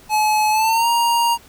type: tone with pitch glide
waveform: square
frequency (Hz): 855 to 937.8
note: A5 to A#5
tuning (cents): -50 to +10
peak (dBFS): -15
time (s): 0.09-1.38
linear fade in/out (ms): 50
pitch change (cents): +160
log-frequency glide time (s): 0.51-0.88
effects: pink hiss -47 dBFS RMS until 1.48 s